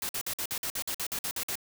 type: noise bursts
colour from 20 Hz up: white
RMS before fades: -33 dBFS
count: 13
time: 0.02-1.555 s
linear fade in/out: 2 ms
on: 71 ms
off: 51 ms
effects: none